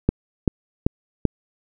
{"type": "click train", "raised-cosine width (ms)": 3, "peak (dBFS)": -3, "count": 4, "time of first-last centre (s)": [0.09, 1.253], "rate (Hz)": 2.58, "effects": []}